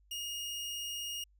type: tone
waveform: sawtooth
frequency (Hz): 2856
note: F7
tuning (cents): +38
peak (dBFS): -34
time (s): 0.11-1.24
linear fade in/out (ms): 5
effects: added 50 Hz sine -63 dBFS peak until 1.39 s